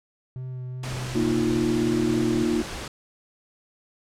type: tone with vibrato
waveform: triangle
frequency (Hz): 127.4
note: C3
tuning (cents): -46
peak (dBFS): -29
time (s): 0.36-2.43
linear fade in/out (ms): 0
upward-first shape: sine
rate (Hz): 2.5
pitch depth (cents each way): 15
type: noise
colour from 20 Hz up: pink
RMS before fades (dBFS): -34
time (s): 0.83-2.88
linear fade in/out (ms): 5
type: chord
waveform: sine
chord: Bb suspended fourth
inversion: none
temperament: just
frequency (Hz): 233.1 / 310.8 / 349.6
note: Bb3 / Eb4 / F4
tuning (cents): 0 / -2 / +2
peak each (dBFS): -25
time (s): 1.15-2.62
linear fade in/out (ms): 5
effects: low-pass 8000 Hz 12 dB/octave